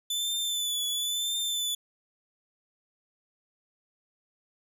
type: tone with vibrato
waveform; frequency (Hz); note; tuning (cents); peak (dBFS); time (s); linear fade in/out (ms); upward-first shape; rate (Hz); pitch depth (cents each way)
sawtooth; 3500; A7; -10; -25; 0.1-1.75; 5; triangle; 0.98; 49
effects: none

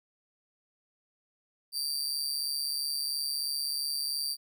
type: tone with amplitude modulation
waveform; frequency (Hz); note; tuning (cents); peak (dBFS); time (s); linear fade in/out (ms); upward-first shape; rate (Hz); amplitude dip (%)
sawtooth; 4699; D8; 0; -24; 1.72-4.37; 50; sine; 143; 80
effects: none

